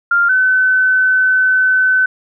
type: tone pair in turn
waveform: sine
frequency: 1396.9 / 1516 Hz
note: F6 / F#6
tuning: 0 / +42 cents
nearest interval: minor second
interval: 142 cents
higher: second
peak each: -9 dBFS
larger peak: neither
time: 0.11-0.29 / 0.29-2.06 s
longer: second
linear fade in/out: 5 ms
effects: none